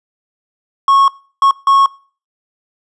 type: tone bursts at uneven times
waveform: triangle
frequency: 1098 Hz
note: C#6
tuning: 17 cents flat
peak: -5 dBFS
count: 3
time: 0.88-1.08 / 1.42-1.51 / 1.67-1.86 s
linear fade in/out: 2 ms
effects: noise-tail reverb RT60 0.4 s tail -22 dB re dry + resampled to 24000 Hz